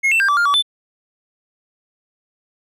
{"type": "tone with pitch steps", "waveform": "triangle", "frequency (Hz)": [2161, 2677, 1590, 1159, 1404, 1143, 3518], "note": ["C#7", "E7", "G6", "D6", "F6", "D6", "A7"], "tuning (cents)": [-45, 26, 24, -23, 9, -47, -1], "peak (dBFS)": -11, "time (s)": [0.03, 0.625], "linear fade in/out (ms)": 20, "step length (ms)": 85, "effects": []}